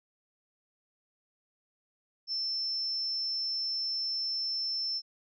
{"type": "tone", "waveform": "sine", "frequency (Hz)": 5330, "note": "E8", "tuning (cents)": 18, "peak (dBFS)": -30, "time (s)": [2.27, 5.02], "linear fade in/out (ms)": 50, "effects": []}